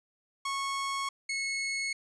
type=tone pair in turn; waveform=sawtooth; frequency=1100 / 2187 Hz; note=C#6 / C#7; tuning=-14 / -24 cents; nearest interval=octave; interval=1190 cents; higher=second; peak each=-27 dBFS; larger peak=neither; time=0.45-1.09 / 1.29-1.93 s; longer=neither; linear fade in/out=5 ms; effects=resampled to 22050 Hz